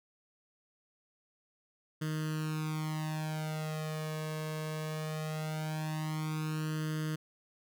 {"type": "tone with flanger", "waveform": "sawtooth", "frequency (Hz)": 155.56, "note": "D#3", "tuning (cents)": 0, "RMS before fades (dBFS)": -36, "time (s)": [2.01, 7.16], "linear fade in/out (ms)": 10, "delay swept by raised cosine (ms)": [0.63, 1.83], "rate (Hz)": 0.2, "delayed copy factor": 1, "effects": []}